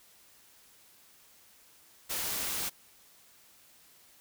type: noise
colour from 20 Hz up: white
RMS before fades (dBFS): -34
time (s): 2.09-2.7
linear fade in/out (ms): 20
effects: white hiss -60 dBFS RMS until 4.2 s